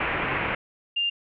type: low-pass noise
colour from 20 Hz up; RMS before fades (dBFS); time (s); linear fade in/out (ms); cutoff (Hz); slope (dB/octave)
white; -27; 0-0.55; 5; 2600; 48
type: tone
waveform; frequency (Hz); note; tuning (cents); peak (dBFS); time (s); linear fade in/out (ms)
sine; 2800; F7; +4; -22; 0.96-1.1; 10
effects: none